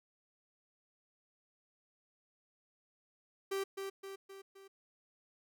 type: tone with echo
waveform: 45% pulse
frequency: 390 Hz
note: G4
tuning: 9 cents flat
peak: -34 dBFS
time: 3.51-3.64 s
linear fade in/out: 10 ms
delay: 260 ms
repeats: 4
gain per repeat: -5 dB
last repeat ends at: 4.68 s
effects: none